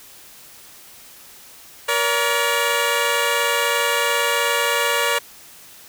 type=tone pair together; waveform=10% pulse; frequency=471.7 / 570.6 Hz; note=A#4 / C#5; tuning=+20 / +50 cents; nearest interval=minor third; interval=330 cents; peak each=-12 dBFS; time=1.88-5.19 s; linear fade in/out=10 ms; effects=white hiss -44 dBFS RMS until 5.88 s